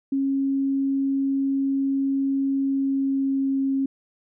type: tone with pitch glide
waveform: sine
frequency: 272.8 to 270.6 Hz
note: C#4 to C#4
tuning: -28 to -42 cents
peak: -20 dBFS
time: 0.12-3.86 s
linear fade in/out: 5 ms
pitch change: -14 cents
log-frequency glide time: 2.58-3.68 s
effects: none